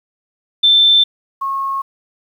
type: tone pair in turn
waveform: sine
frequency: 3549 / 1089.2 Hz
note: A7 / C#6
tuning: +14 / -31 cents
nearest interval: octave + minor sixth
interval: 2045 cents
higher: first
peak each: -7 / -17 dBFS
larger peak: first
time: 0.63-1.04 / 1.41-1.82 s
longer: neither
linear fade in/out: 10 ms
effects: 8-bit